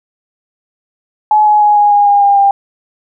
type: tone with pitch steps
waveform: sine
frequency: 850 / 842.2 / 834.4 / 826.8 / 819.2 / 811.6 / 804.1 / 796.8 Hz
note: G#5 / G#5 / G#5 / G#5 / G#5 / G#5 / G5 / G5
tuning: +40 / +24 / +8 / -8 / -24 / -40 / +44 / +28 cents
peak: -5 dBFS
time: 1.31-2.51 s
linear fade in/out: 2 ms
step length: 150 ms
effects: none